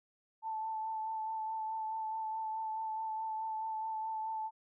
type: tone with vibrato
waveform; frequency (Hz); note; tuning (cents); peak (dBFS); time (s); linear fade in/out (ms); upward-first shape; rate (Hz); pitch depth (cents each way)
sine; 880; A5; 0; -35; 0.42-4.51; 50; sine; 4.7; 18
effects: none